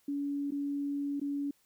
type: tone with dropouts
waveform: sine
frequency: 284 Hz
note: C#4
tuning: 42 cents sharp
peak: -31 dBFS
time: 0.08-1.51 s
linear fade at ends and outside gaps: 5 ms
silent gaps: 0.508-0.519 / 1.199-1.214 s
effects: white hiss -70 dBFS RMS until 1.65 s